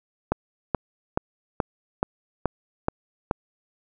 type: click train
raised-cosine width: 1 ms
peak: -7 dBFS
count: 8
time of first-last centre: 0.32-3.311 s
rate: 2.34 Hz
effects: none

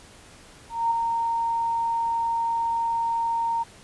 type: tone with ADSR envelope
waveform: sine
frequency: 923 Hz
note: A#5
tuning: 17 cents flat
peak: -18 dBFS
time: 0.69-3.64 s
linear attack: 220 ms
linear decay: 6 ms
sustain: -4 dB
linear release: 21 ms
effects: pink hiss -49 dBFS RMS until 3.83 s + resampled to 24000 Hz

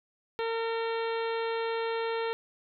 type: harmonic tone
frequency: 455.7 Hz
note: A#4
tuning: 39 cents flat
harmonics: 1 / 2 / 3 / 4 / 5 / 6 / 7 / 8 / 9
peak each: -30 / -36 / -40 / -42 / -44 / -46 / -47 / -48 / -49 dBFS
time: 0.39-2.33 s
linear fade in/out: 0 ms
effects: none

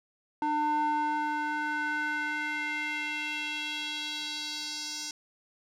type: tone with band-pass filter sweep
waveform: square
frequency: 300.4 Hz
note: D4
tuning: 39 cents sharp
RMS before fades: -32 dBFS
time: 0.42-5.11 s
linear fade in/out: 2 ms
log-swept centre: 780 to 5600 Hz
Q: 2.9
effects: none

